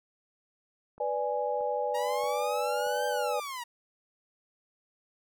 click train, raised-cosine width 1 ms, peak -38 dBFS, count 4, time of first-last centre 0.98-2.867 s, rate 1.59 Hz
sine chord, G# diminished, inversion first, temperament equal, 493.9 / 587.3 / 830.6 Hz, B4 / D5 / G#5, 0 / 0 / 0 cents, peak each -32 dBFS, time 1-3.4 s, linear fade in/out 5 ms
sawtooth linear two-way sweep, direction up then down, 932.3 to 1576 to 932.3 Hz, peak -32 dBFS, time 1.94-3.64 s, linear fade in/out 10 ms, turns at 3.07 s
effects none

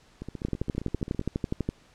two click trains, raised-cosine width 3 ms, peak -14 / -23 dBFS, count 16 / 16, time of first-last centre 0.45-1.69 / 0.22-1.213 s, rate 12.1 / 15.1 Hz, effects pink hiss -59 dBFS RMS until 1.94 s + low-pass 7000 Hz 12 dB/octave

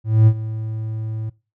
triangle tone with ADSR envelope, 110 Hz, A2, in tune, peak -5 dBFS, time 0.04-1.3 s, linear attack 230 ms, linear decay 64 ms, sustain -16 dB, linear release 11 ms, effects noise-tail reverb RT60 0.3 s tail -22 dB re dry

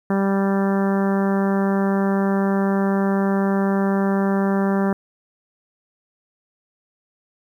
harmonic tone, 196 Hz, G3, in tune, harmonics 1 / 2 / 3 / 4 / 5 / 6 / 7 / 8 / 9, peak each -18 / -24 / -28 / -30 / -32 / -34 / -35 / -36 / -37 dBFS, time 0.1-4.93 s, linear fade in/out 2 ms, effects 9-bit

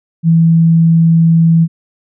sine tone, 164.81 Hz, E3, in tune, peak -5 dBFS, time 0.23-1.68 s, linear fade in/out 50 ms, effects none

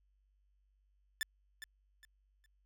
sawtooth tone with echo, 1760 Hz, A6, in tune, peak -30 dBFS, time 1.21-1.23 s, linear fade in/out 0 ms, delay 410 ms, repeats 3, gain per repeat -11 dB, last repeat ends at 2.46 s, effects added 49 Hz sine -70 dBFS peak until 2.65 s

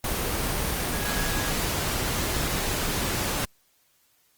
sine tone in noise, 1659 Hz, G#6, 2 cents flat, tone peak -35 dBFS, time 0.93-1.51 s, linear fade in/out 2 ms, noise pink, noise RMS -27 dBFS, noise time 0.04-3.45 s, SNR -11 dB, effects white hiss -65 dBFS RMS until 4.37 s + Opus 24 kbps

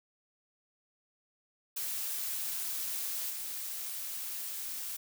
blue noise with level steps, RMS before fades -36 / -39 dBFS, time 1.76-4.97 s, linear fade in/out 10 ms, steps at 3.3 s, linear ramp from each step 5 ms, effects none

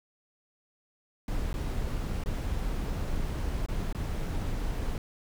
brown noise with dropouts, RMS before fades -31 dBFS, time 1.28-4.98 s, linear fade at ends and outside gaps 2 ms, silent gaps 1.53-1.54 / 2.238-2.259 / 3.662-3.685 / 3.927-3.947 s, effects none

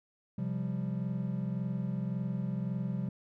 triangle chord, C suspended fourth, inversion none, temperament just, 130.81 / 174.42 / 196.22 Hz, C3 / F3 / G3, 0 / -2 / +2 cents, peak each -34 dBFS, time 0.38-3.09 s, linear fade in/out 5 ms, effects none

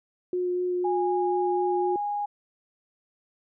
sine tone with vibrato, 359.6 Hz, F#4, 49 cents flat, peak -24 dBFS, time 0.33-1.96 s, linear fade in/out 2 ms, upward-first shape sine, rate 4 Hz, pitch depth 9 cents each way
sine tone, 823 Hz, G#5, 16 cents flat, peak -26 dBFS, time 0.84-2.26 s, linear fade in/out 10 ms
effects none

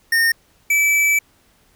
square tone pair in turn, 1832 / 2308 Hz, A#6 / D7, -31 / -31 cents, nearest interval major third, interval 400 cents, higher second, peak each -14 dBFS, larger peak neither, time 0.12-0.32 / 0.7-1.19 s, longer second, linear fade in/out 5 ms, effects pink hiss -57 dBFS RMS until 1.75 s

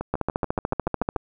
two click trains, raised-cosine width 1 ms, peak -9 / -14 dBFS, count 15 / 9, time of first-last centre 0.14-1.162 / 0.01-1.164 s, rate 13.7 / 6.93 Hz, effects none

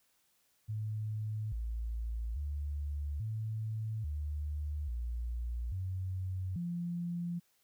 sine tone with pitch steps, 107.8 / 56.6 / 72.7 / 109.7 / 74.4 / 59.2 / 93.2 / 173.1 Hz, A2 / A1 / D2 / A2 / D2 / A#1 / F#2 / F3, -35 / +50 / -17 / -5 / +23 / +27 / +13 / -15 cents, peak -34 dBFS, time 0.68-7.4 s, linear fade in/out 20 ms, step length 840 ms, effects white hiss -73 dBFS RMS until 7.63 s

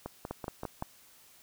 two click trains, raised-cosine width 1 ms, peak -23 / -21 dBFS, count 5 / 4, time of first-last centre 0.06-0.825 / 0.31-0.824 s, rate 5.23 / 5.84 Hz, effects white hiss -59 dBFS RMS until 1.42 s

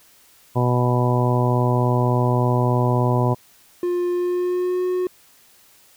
harmonic tone, 123.47 Hz, B2, in tune, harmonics 1 / 2 / 3 / 4 / 5 / 6 / 7 / 8, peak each -18 / -25 / -25 / -28 / -27 / -30 / -30 / -26 dBFS, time 0.55-3.35 s, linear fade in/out 20 ms
triangle tone with pitch glide, 353.7 to 364.1 Hz, F4 to F#4, +22 to -28 cents, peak -17 dBFS, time 3.83-5.07 s, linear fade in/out 2 ms, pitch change +50 cents, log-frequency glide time 4.11-4.84 s
effects white hiss -53 dBFS RMS until 5.96 s

